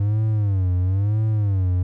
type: tone with vibrato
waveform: triangle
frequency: 99.3 Hz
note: G2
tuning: 23 cents sharp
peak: -15 dBFS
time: 0-1.83 s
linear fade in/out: 5 ms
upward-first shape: sine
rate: 1 Hz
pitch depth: 170 cents each way
effects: none